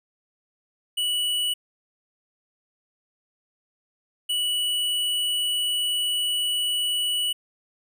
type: tone bursts at uneven times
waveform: square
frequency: 2947 Hz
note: F#7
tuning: 8 cents flat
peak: -23 dBFS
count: 2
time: 0.97-1.54 / 4.29-7.33 s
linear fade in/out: 10 ms
effects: none